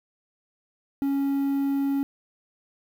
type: tone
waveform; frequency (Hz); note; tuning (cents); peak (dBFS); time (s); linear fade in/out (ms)
triangle; 277.2; C#4; 0; -20; 1.02-2.03; 0
effects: 8-bit